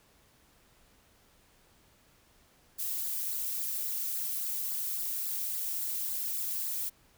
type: noise with flanger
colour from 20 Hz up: violet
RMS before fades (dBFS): -34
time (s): 2.78-6.9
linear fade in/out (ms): 20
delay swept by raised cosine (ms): 0.32 to 2.42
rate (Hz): 3.6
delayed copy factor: -0.6
effects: pink hiss -64 dBFS RMS until 7.17 s